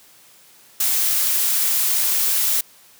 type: noise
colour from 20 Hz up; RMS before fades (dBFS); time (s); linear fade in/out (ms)
blue; -19; 0.8-2.61; 5
effects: white hiss -50 dBFS RMS until 2.99 s + high-pass 100 Hz 12 dB/octave